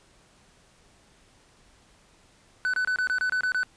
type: tone bursts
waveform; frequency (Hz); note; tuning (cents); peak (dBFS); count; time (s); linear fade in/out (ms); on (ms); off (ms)
triangle; 1500; F#6; +23; -21; 9; 2.65-3.632; 0; 86; 26
effects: pink hiss -59 dBFS RMS until 3.76 s + resampled to 22050 Hz